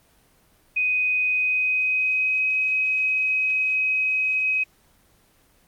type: tone with pitch glide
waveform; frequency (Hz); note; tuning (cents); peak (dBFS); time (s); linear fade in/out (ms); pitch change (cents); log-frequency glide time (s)
sine; 2500 to 2532; D#7 to D#7; +8 to +30; -19; 0.76-4.64; 10; +22; 1.29-2.51
effects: pink hiss -59 dBFS RMS until 5.67 s + Opus 24 kbps